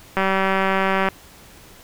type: click train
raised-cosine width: 0.5 ms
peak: -5 dBFS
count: 177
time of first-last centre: 0.17-1.087 s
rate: 192 Hz
effects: pink hiss -46 dBFS RMS until 1.83 s